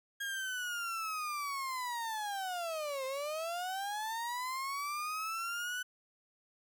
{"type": "linear two-way sweep", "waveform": "35% pulse", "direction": "down then up", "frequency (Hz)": [1636, 519, 1501], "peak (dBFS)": -34, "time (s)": [0.2, 5.83], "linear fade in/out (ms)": 10, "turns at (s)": 3.05, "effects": []}